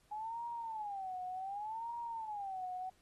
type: tone with vibrato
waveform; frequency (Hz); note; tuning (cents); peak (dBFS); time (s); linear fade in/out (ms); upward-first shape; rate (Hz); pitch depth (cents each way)
sine; 830.6; G#5; 0; -39; 0.11-2.9; 10; sine; 0.67; 220
effects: pink hiss -71 dBFS RMS until 3.01 s + AAC 32 kbps